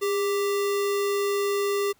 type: tone with sample-and-hold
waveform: sine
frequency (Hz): 404.3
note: G#4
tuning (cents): -46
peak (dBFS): -22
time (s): 0.01-1.93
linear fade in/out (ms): 20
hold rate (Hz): 1575
effects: pink hiss -63 dBFS RMS until 1.99 s